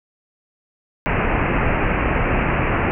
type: low-pass noise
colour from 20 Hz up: pink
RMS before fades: -19 dBFS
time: 1.06-2.91 s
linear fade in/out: 0 ms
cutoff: 2700 Hz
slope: 96 dB/octave
effects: none